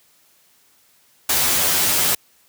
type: noise with comb filter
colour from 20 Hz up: white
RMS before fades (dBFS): -18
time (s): 1.29-2.15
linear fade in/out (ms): 5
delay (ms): 12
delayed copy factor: +1
effects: white hiss -57 dBFS RMS until 2.48 s + high-pass 60 Hz 12 dB/octave